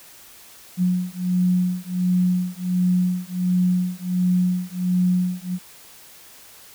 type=beating tone pair; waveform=sine; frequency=180.3 / 181.7 Hz; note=F#3 / F#3; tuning=-45 / -31 cents; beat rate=1.4 Hz; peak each=-21 dBFS; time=0.77-5.59 s; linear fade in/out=50 ms; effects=white hiss -46 dBFS RMS until 6.74 s